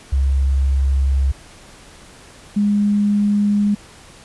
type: tone pair in turn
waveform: sine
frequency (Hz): 67.8 / 205.5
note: C#2 / G#3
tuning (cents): -38 / -18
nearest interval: octave + perfect fifth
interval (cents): 1920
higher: second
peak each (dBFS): -13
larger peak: neither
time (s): 0.12-1.32 / 2.56-3.75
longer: first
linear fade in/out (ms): 10
effects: pink hiss -43 dBFS RMS until 4.24 s + resampled to 24000 Hz